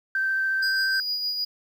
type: tone with vibrato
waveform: sine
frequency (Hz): 1557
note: G6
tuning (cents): -12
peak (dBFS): -21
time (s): 0.15-1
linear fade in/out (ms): 2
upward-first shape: triangle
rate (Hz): 14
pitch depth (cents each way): 10
type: tone with tremolo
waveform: triangle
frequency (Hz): 4900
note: D#8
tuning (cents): -27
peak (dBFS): -22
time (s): 0.62-1.45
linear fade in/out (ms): 10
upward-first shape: sine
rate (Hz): 6.5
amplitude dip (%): 40
effects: tanh soft clip ceiling -16 dBFS + 9-bit